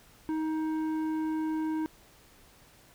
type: tone with tanh clipping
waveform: triangle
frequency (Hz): 314.4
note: D#4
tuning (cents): +18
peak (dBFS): -30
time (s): 0.29-1.86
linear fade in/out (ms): 0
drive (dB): 14
effects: pink hiss -58 dBFS RMS until 2.94 s